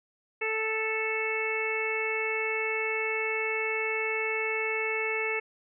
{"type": "harmonic tone", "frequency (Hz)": 440, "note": "A4", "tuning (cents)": 0, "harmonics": [1, 2, 3, 4, 5, 6], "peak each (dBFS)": [-32, -39, -40, -38, -31, -34], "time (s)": [0.41, 5.4], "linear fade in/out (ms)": 10, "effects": []}